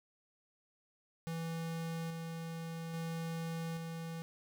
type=tone with tremolo; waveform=square; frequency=164.81 Hz; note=E3; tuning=in tune; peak=-38 dBFS; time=1.27-4.22 s; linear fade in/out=0 ms; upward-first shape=square; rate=0.6 Hz; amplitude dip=30%; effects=none